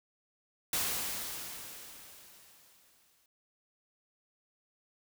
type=noise with exponential decay; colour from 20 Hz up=white; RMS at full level=-31 dBFS; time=0.73-3.26 s; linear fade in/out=2 ms; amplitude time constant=550 ms; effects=none